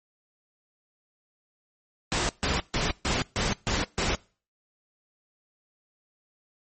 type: noise bursts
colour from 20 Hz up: pink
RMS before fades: -26 dBFS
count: 7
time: 2.12-4.15 s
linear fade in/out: 0 ms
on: 170 ms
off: 140 ms
effects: noise-tail reverb RT60 0.4 s tail -24 dB re dry + MP3 32 kbps